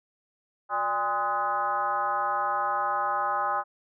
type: tone with frequency modulation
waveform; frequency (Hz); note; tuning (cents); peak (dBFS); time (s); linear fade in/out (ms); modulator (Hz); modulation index
sine; 1035; C6; -19; -24; 0.69-3.64; 50; 223; 1.6
effects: none